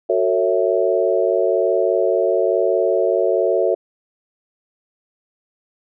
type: chord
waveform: sine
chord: F# minor seventh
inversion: none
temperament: equal with one note detuned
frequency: 370 / 451.1 / 554.4 / 659.3 Hz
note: F#4 / A4 / C#5 / E5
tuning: 0 / +43 / 0 / 0 cents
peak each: -20 dBFS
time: 0.09-3.75 s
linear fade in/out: 10 ms
effects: none